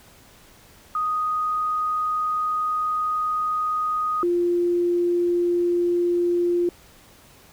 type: tone pair in turn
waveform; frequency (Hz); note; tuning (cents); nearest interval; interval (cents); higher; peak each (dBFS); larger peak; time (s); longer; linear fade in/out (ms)
sine; 1244.5 / 349.2; D#6 / F4; 0 / 0; octave + minor seventh; 2200; first; -21 / -18; second; 0.95-4.23 / 4.23-6.69; first; 2
effects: pink hiss -51 dBFS RMS until 7.52 s